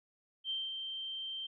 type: tone with ADSR envelope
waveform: sine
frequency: 3136 Hz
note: G7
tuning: in tune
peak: -33 dBFS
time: 0.44-1.47 s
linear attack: 59 ms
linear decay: 210 ms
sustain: -5 dB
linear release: 10 ms
effects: none